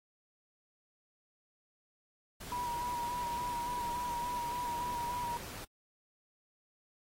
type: noise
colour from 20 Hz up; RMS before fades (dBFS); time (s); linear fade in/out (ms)
pink; -46; 2.4-5.65; 10
type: tone with vibrato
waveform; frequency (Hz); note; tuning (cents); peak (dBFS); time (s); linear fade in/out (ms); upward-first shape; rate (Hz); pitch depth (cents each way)
sine; 964; B5; -42; -34; 2.52-5.37; 0; square; 3.5; 23
effects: AAC 48 kbps